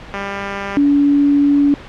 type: tone pair in turn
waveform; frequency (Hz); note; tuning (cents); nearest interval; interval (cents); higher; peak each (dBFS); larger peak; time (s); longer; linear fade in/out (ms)
5% pulse / sine; 198.7 / 285.6; G3 / D4; +24 / -48; tritone; 628; second; -10 / -9; second; 0.14-0.77 / 0.77-1.74; second; 0
effects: pink hiss -35 dBFS RMS until 1.88 s + low-pass 3000 Hz 12 dB/octave